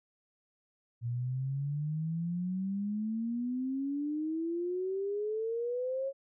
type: exponential sweep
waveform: sine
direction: up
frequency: 116.7 to 551 Hz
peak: -31 dBFS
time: 1.01-6.13 s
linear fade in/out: 50 ms
effects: none